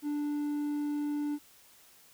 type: tone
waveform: triangle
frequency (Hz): 293.7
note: D4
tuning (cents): 0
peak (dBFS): -28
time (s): 0.02-1.39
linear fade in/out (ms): 50
effects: white hiss -59 dBFS RMS until 2.13 s